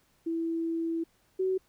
sine tone pair in turn, 330 / 376 Hz, E4 / F#4, +2 / +28 cents, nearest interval major second, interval 226 cents, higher second, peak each -28 / -25 dBFS, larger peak second, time 0.26-1.04 / 1.39-1.58 s, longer first, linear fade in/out 10 ms, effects pink hiss -68 dBFS RMS until 1.68 s

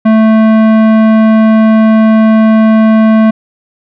sine tone with tanh clipping, 220 Hz, A3, in tune, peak -5 dBFS, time 0.05-3.31 s, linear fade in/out 10 ms, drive 16 dB, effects none

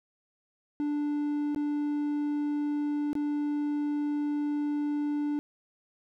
triangle tone with dropouts, 293.7 Hz, D4, in tune, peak -25 dBFS, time 0.8-5.39 s, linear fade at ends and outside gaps 0 ms, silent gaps 1.547-1.561 / 3.131-3.153 s, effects none

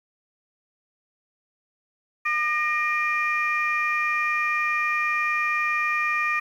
sine tone cluster, 1207 / 1865 / 2402 Hz, D6 / A#6 / D7, +47 / 0 / +38 cents, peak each -25 dBFS, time 2.25-6.4 s, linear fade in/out 10 ms, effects tanh soft clip ceiling -14 dBFS + 9-bit

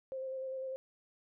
sine tone with vibrato, 526 Hz, C5, 9 cents sharp, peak -37 dBFS, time 0.12-0.76 s, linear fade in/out 0 ms, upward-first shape square, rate 10 Hz, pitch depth 14 cents each way, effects none

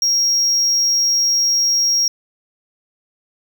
triangle tone, 5600 Hz, F8, 4 cents sharp, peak -12 dBFS, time 0.02-2.08 s, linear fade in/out 2 ms, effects none

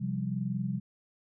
sine chord, C suspended fourth, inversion none, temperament equal, 130.81 / 174.61 / 196 Hz, C3 / F3 / G3, 0 / 0 / 0 cents, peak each -34 / -35 / -33 dBFS, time 0-0.8 s, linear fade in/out 20 ms, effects none

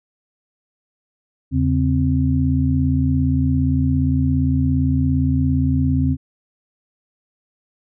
sine tone cluster, 81.5 / 138.9 / 261.9 Hz, E2 / C#3 / C4, -19 / +4 / +2 cents, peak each -19 dBFS, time 1.51-6.17 s, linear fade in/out 50 ms, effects none

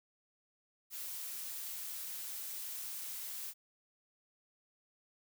blue noise, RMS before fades -43 dBFS, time 0.9-3.54 s, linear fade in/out 50 ms, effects none

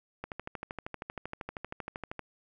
click train, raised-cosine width 0.5 ms, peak -22 dBFS, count 26, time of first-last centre 0.24-2.193 s, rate 12.8 Hz, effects none

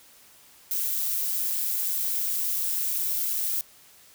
violet noise with amplitude modulation, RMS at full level -25 dBFS, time 0.71-3.61 s, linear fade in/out 2 ms, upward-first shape sine, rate 184 Hz, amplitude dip 50%, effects white hiss -54 dBFS RMS until 4.14 s

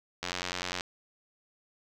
click train, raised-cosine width 0.2 ms, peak -15 dBFS, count 53, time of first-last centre 0.23-0.808 s, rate 89.9 Hz, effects none

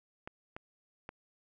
clicks, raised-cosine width 0.5 ms, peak -27 dBFS, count 3, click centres 0.275 / 0.565 / 1.091 s, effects none

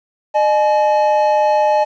triangle tone pair together, 608.4 / 851 Hz, D#5 / G#5, -39 / +42 cents, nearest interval tritone, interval 581 cents, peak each -12 dBFS, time 0.34-1.85 s, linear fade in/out 20 ms, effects resampled to 16000 Hz + 8-bit

